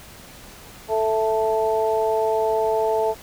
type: harmonic tone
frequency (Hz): 220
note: A3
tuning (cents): 0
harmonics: 2 / 3 / 4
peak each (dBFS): -21 / -23 / -24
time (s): 0.88-3.15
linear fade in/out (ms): 50
effects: pink hiss -43 dBFS RMS until 3.22 s